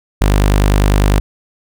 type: tone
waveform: sawtooth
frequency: 50 Hz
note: G1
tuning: 35 cents sharp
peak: -5 dBFS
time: 0.21-1.2 s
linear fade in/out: 5 ms
effects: none